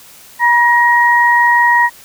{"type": "tone pair together", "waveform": "sine", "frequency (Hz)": [960.6, 1886], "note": ["B5", "A#6"], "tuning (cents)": [-48, 20], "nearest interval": "octave", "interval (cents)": 1168, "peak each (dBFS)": -10, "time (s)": [0.39, 1.9], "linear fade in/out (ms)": 50, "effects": ["white hiss -40 dBFS RMS until 2.04 s"]}